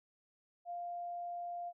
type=tone; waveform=sine; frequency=698.5 Hz; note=F5; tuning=in tune; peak=-39 dBFS; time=0.65-1.73 s; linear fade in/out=50 ms; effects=none